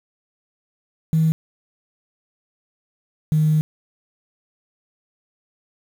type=tone pair in turn; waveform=sine; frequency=159.7 / 154.62 Hz; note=D#3 / D#3; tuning=+45 / -11 cents; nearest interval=minor second; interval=56 cents; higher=first; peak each=-13 dBFS; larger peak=neither; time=1.13-1.32 / 3.32-3.61 s; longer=second; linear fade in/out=0 ms; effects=tanh soft clip ceiling -9 dBFS + 7-bit